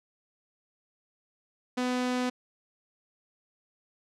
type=tone; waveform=sawtooth; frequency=250.2 Hz; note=B3; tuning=23 cents sharp; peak=-23 dBFS; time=1.77-2.3 s; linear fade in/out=10 ms; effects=low-pass 7000 Hz 12 dB/octave